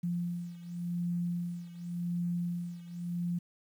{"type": "beating tone pair", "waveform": "sine", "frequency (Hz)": [173.7, 174.59], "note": ["F3", "F3"], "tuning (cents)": [-9, 0], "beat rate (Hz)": 0.89, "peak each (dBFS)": [-34, -37], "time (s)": [0.03, 3.39], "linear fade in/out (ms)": 10, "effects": ["10-bit"]}